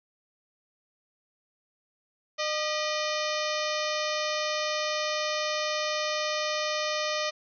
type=harmonic tone with a mistuned harmonic; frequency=608 Hz; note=D#5; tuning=40 cents flat; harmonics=1 / 2 / 3 / 4 / 5 / 6 / 7 / 8 / 9 / 10; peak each=-31 / -34 / -36 / -37 / -38 / -39 / -39 / -40 / -41 / -41 dBFS; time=2.38-7.31 s; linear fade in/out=20 ms; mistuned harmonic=3; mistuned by=+94 cents; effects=none